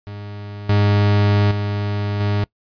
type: tone with level steps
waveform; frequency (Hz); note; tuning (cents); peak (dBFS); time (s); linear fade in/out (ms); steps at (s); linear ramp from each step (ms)
40% pulse; 102.5; G#2; -22; -29 / -12 / -19 / -16; 0.07-2.44; 0; 0.69 / 1.51 / 2.2; 5
effects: noise-tail reverb RT60 0.1 s tail -23 dB re dry + resampled to 11025 Hz